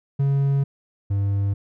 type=tone pair in turn; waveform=triangle; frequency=138.8 / 99.71 Hz; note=C#3 / G2; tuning=+3 / +30 cents; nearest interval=tritone; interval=573 cents; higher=first; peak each=-15 / -17 dBFS; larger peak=first; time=0.19-0.64 / 1.1-1.54 s; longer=first; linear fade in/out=10 ms; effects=none